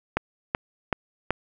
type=click train; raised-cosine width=0.5 ms; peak=-7 dBFS; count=4; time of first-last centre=0.17-1.306 s; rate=2.64 Hz; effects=none